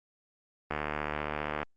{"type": "click train", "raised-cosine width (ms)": 0.5, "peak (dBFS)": -16, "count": 70, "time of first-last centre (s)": [0.71, 1.63], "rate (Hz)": 75, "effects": ["Opus 24 kbps"]}